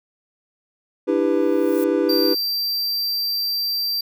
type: chord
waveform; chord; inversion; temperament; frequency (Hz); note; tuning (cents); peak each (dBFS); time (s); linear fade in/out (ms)
triangle; E minor seventh; third; just; 296.7 / 329.6 / 395.6 / 494.4; D4 / E4 / G4 / B4; +18 / 0 / +16 / +2; -20; 1.07-2.35; 20
type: noise with exponential growth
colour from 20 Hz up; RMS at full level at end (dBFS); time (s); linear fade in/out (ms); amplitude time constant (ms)
violet; -33; 1.19-1.84; 0; 140
type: tone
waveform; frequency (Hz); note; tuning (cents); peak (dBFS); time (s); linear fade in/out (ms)
square; 4699; D8; 0; -21; 2.09-4.01; 5
effects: none